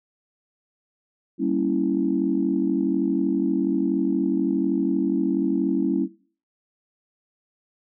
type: chord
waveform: sine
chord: G diminished seventh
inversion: none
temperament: equal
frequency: 196 / 233.1 / 277.2 / 329.6 Hz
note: G3 / Bb3 / Db4 / Fb4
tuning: 0 / 0 / 0 / 0 cents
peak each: -27 / -28 / -23 / -24 dBFS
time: 1.38-6.08 s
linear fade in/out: 50 ms
effects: noise-tail reverb RT60 0.4 s tail -17 dB re dry + tanh soft clip ceiling -9 dBFS